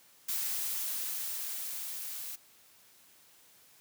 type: noise with level ramp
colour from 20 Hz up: blue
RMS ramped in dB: -33 to -41 dBFS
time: 0.28-2.36 s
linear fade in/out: 10 ms
effects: white hiss -61 dBFS RMS until 3.8 s + high-pass 80 Hz 12 dB/octave